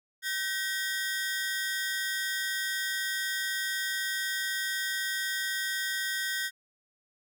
sawtooth ring-modulated tone, 1718 Hz, A6, 42 cents flat, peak -23 dBFS, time 0.22-6.51 s, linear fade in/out 50 ms, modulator 178 Hz, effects none

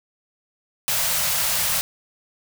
white band-stop noise, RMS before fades -22 dBFS, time 0.88-1.81 s, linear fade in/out 0 ms, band 200 to 490 Hz, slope 96 dB/octave, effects none

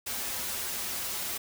white noise with comb filter, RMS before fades -34 dBFS, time 0.06-1.38 s, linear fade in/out 10 ms, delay 6.6 ms, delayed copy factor -0.55, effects none

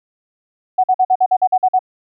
sine tone bursts, 745 Hz, F#5, 12 cents sharp, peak -9 dBFS, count 10, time 0.78-1.792 s, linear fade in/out 10 ms, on 58 ms, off 48 ms, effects none

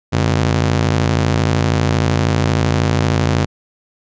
sawtooth ring-modulated tone, 116.54 Hz, A#2, in tune, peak -6 dBFS, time 0.12-3.46 s, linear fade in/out 20 ms, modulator 26.4 Hz, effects resampled to 16000 Hz

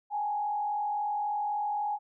sine tone with frequency modulation, 830.6 Hz, G#5, in tune, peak -28 dBFS, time 0.1-1.99 s, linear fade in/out 50 ms, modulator 43.7 Hz, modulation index 0.58, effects none

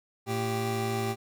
25% pulse tone pair together, 113 / 391.9 Hz, A2 / G4, +47 / 0 cents, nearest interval octave + minor seventh, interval 2153 cents, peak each -27 dBFS, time 0.26-1.16 s, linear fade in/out 50 ms, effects none

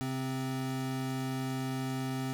square tone pair together, 132.91 / 260.8 Hz, C3 / C4, +28 / -5 cents, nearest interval octave, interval 1167 cents, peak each -36 / -36 dBFS, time 0.01-2.33 s, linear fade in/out 0 ms, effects none

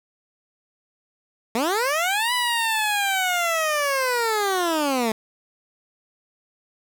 15% pulse linear two-way sweep, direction up then down, 213.7 to 997 to 213.7 Hz, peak -14 dBFS, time 1.55-5.12 s, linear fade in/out 2 ms, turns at 2.33 s, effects none

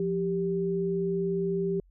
sine tone pair together, 174.62 / 392 Hz, F3 / G4, 0 / 0 cents, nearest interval octave + major second, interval 1400 cents, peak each -30 / -27 dBFS, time 0-1.8 s, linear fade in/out 2 ms, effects added 45 Hz sine -56 dBFS peak until 1.9 s

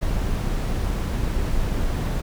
brown noise, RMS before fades -23 dBFS, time 0.01-2.22 s, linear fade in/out 20 ms, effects none

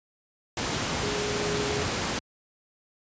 sine tone in noise, 415.3 Hz, G#4, in tune, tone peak -30 dBFS, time 1.03-1.83 s, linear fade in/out 2 ms, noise pink, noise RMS -28 dBFS, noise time 0.57-2.19 s, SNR -5 dB, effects high-pass 80 Hz 12 dB/octave + resampled to 16000 Hz

